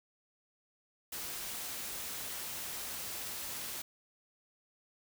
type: noise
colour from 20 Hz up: white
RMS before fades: -41 dBFS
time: 1.12-3.82 s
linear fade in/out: 5 ms
effects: none